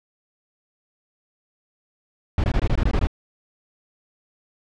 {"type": "noise bursts", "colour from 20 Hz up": "brown", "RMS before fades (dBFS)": -19, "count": 9, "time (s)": [2.38, 3.071], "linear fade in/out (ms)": 2, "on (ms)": 59, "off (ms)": 20, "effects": ["low-pass 4000 Hz 12 dB/octave"]}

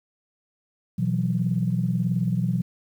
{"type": "chord", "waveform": "sine", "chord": "B suspended fourth", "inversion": "none", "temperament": "equal with one note detuned", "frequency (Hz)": [123.47, 166.54, 185], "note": ["B2", "E3", "F#3"], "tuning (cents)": [0, 18, 0], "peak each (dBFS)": -25, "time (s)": [0.98, 2.62], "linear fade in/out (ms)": 10, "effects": ["tanh soft clip ceiling -11 dBFS", "9-bit"]}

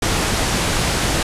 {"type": "low-pass noise", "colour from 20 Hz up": "pink", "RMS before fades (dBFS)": -19, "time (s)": [0.02, 1.23], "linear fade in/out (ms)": 5, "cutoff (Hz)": 10000, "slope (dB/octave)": 24, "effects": ["resampled to 32000 Hz"]}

